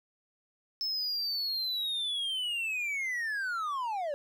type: linear sweep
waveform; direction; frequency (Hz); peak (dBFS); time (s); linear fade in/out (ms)
triangle; down; 5274 to 550; -29; 0.81-4.14; 0
effects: none